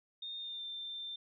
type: tone with pitch glide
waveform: sine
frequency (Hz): 3659 to 3577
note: A#7 to A7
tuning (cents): -33 to +28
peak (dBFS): -40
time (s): 0.22-1.16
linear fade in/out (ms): 5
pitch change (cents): -39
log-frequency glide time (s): 0.38-0.63
effects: none